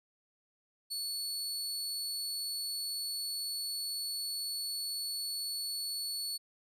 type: tone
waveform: sawtooth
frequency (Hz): 4422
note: C#8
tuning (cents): -5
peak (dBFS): -32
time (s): 0.9-6.38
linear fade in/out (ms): 20
effects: resampled to 32000 Hz